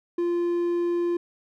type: tone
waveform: triangle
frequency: 346.6 Hz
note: F4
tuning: 13 cents flat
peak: -20 dBFS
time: 0.18-1.17 s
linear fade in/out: 5 ms
effects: none